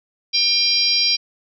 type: harmonic tone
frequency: 797 Hz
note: G5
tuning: 28 cents sharp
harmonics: 3 / 4 / 5 / 6 / 7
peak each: -24 / -25 / -24 / -18 / -20 dBFS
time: 0.33-1.17 s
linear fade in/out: 20 ms
effects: none